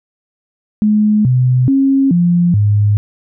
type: tone with pitch steps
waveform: sine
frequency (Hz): 211.7 / 126.7 / 271.4 / 174.2 / 103.6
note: G#3 / B2 / C#4 / F3 / G#2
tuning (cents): +33 / +45 / -36 / -4 / -4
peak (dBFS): -8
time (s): 0.82-2.97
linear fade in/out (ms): 0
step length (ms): 430
effects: none